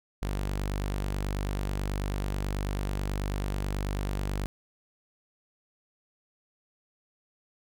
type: tone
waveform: sawtooth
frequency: 49.2 Hz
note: G1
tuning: 7 cents sharp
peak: -25 dBFS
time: 0.22-4.46 s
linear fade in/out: 0 ms
effects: none